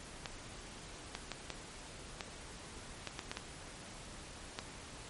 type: clicks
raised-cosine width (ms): 0.2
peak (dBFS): -21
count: 10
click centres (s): 0.258 / 1.151 / 1.317 / 1.503 / 2.208 / 3.073 / 3.192 / 3.315 / 3.371 / 4.589
effects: pink hiss -50 dBFS RMS until 5.09 s + MP3 48 kbps

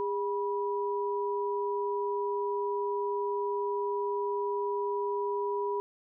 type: tone pair together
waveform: sine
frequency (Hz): 406.3 / 976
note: G#4 / B5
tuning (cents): -38 / -21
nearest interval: octave + minor third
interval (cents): 1517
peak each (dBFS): -30 / -33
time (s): 0-5.8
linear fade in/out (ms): 0
effects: none

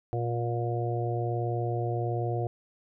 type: harmonic tone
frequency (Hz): 118.6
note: A#2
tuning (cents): +30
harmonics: 1 / 3 / 4 / 5 / 6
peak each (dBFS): -29 / -34 / -36 / -40 / -35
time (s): 0.13-2.47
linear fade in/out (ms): 0
effects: none

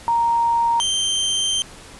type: tone pair in turn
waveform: sine / sawtooth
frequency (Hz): 932.3 / 3136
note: A#5 / G7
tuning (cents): 0 / 0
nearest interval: octave + major sixth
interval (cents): 2100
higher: second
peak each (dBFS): -15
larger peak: neither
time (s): 0.08-0.8 / 0.8-1.62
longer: second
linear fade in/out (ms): 0
effects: pink hiss -41 dBFS RMS until 1.99 s + resampled to 24000 Hz

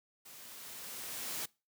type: noise with level ramp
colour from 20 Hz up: white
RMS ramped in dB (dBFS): -53 to -38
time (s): 0.25-1.46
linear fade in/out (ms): 10
effects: noise-tail reverb RT60 0.3 s tail -24 dB re dry + high-pass 100 Hz 12 dB/octave

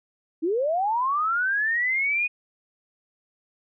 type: linear sweep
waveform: sine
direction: up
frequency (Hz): 300 to 2491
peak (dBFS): -21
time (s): 0.42-2.28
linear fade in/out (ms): 20
effects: none

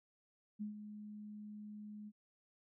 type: tone with ADSR envelope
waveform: sine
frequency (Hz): 210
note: G#3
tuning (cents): +19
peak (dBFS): -38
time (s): 0.59-2.12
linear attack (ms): 26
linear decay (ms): 120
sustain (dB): -9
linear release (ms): 44
effects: none

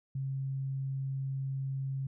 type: tone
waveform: sine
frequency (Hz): 135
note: C#3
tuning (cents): -45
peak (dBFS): -32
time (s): 0.15-2.07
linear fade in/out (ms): 5
effects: none

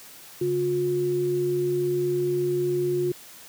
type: tone pair together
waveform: sine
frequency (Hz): 142.22 / 358.1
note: C#3 / F4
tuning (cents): +45 / +43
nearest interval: octave + major third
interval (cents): 1598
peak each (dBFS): -31 / -22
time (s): 0.41-3.12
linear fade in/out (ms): 5
effects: white hiss -46 dBFS RMS until 3.48 s + high-pass 80 Hz 12 dB/octave

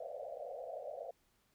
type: band-pass noise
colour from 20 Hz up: pink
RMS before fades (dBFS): -45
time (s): 0-1.11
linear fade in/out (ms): 5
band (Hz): 490 to 720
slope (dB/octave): 96
effects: pink hiss -75 dBFS RMS until 1.54 s

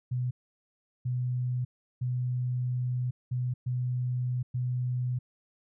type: tone bursts at uneven times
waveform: sine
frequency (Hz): 124.9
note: B2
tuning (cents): +20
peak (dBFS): -27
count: 6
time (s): 0.11-0.31 / 1.05-1.65 / 2.01-3.11 / 3.31-3.54 / 3.66-4.43 / 4.54-5.19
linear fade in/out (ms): 10
effects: none

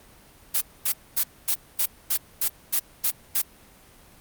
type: noise bursts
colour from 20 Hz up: blue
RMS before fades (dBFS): -22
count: 10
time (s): 0.54-3.42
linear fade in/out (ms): 10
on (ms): 72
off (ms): 240
effects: pink hiss -52 dBFS RMS until 4.2 s + Opus 32 kbps

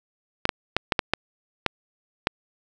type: clicks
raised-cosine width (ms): 0.3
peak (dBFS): -3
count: 8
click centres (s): 0.454 / 0.492 / 0.766 / 0.922 / 0.992 / 1.136 / 1.663 / 2.271
effects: none

